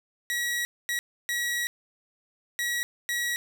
sawtooth tone bursts at uneven times, 1919 Hz, A#6, 50 cents sharp, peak -23 dBFS, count 5, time 0.3-0.65 / 0.89-0.99 / 1.29-1.67 / 2.59-2.83 / 3.09-3.36 s, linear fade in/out 0 ms, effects none

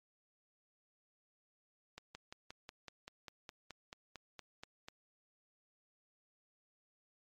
slowing click train, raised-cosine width 0.2 ms, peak -30 dBFS, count 15, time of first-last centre 1.98-4.885 s, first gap 170 ms, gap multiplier 1.03, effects MP3 64 kbps

